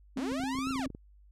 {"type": "tone", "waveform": "sine", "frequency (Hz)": 264.8, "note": "C4", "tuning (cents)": 21, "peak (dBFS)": -32, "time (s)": [0.16, 0.88], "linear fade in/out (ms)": 10}
{"type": "linear two-way sweep", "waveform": "sawtooth", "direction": "up then down", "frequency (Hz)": [176.3, 1390, 538], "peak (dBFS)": -32, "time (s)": [0.17, 0.86], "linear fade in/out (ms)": 2, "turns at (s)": 0.71}
{"type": "clicks", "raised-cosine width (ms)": 3, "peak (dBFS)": -30, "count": 12, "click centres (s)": [0.32, 0.4, 0.437, 0.552, 0.588, 0.671, 0.708, 0.758, 0.795, 0.864, 0.903, 0.949]}
{"effects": ["added 50 Hz sine -55 dBFS peak until 1.31 s", "low-pass 9000 Hz 12 dB/octave"]}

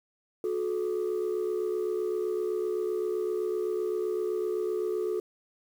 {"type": "tone pair together", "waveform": "sine", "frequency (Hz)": [363.8, 431.6], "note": ["F#4", "A4"], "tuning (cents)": [-29, -33], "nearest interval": "minor third", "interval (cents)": 296, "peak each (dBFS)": -28, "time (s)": [0.44, 5.2], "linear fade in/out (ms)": 2, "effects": ["tanh soft clip ceiling -24 dBFS", "9-bit"]}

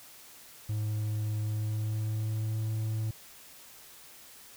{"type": "tone with pitch glide", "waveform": "triangle", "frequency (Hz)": [106.9, 109.59], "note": ["A2", "A2"], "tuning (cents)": [-49, -6], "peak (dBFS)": -27, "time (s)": [0.69, 3.11], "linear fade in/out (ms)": 5, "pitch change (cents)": 43, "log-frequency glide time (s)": [1.4, 2.61], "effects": ["white hiss -52 dBFS RMS until 4.56 s"]}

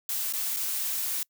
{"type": "noise with dropouts", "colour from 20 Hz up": "blue", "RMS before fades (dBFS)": -30, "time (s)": [0.09, 1.23], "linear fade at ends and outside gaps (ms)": 2, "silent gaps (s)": [[0.326, 0.335], [0.564, 0.568]], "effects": ["noise-tail reverb RT60 0.1 s tail -26 dB re dry"]}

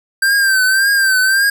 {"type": "tone with vibrato", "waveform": "square", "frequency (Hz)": 1568, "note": "G6", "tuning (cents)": 0, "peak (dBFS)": -11, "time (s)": [0.22, 1.5], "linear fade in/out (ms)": 5, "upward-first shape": "triangle", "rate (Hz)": 1.8, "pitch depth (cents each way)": 75, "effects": []}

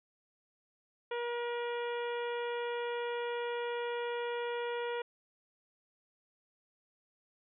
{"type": "harmonic tone with a mistuned harmonic", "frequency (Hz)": 477.2, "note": "A#4", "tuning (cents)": 41, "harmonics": [1, 2, 3, 4, 5, 6, 7], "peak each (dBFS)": [-35, -41, -45, -47, -49, -51, -52], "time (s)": [1.11, 5.02], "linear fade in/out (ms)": 5, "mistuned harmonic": 7, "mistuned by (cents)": 16, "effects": []}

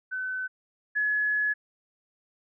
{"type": "tone pair in turn", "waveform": "sine", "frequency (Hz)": [1515, 1697.3], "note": ["F#6", "G#6"], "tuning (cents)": [40, 37], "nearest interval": "major second", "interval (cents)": 197, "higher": "second", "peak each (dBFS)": [-29, -23], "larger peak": "second", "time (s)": [[0.11, 0.48], [0.95, 1.54]], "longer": "second", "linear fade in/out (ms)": 20, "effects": []}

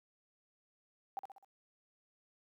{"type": "tone with echo", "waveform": "sine", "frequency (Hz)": 784, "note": "G5", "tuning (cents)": 0, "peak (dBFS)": -36, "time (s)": [1.17, 1.19], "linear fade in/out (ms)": 0, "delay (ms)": 64, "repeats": 4, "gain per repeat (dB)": -6, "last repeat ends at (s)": 1.446, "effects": ["high-pass 300 Hz 12 dB/octave", "13-bit"]}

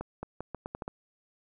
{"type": "accelerating click train", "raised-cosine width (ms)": 1, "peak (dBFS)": -22, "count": 8, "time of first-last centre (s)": [0.01, 0.879], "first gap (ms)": 220, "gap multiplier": 0.8, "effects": []}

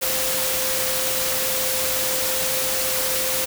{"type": "tone in noise", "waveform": "sine", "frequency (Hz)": 520, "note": "C5", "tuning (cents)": -11, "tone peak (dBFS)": -29, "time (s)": [0.01, 3.46], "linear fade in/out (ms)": 20, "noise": "white", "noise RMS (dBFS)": -23, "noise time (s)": [0.01, 3.46], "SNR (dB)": -9, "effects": []}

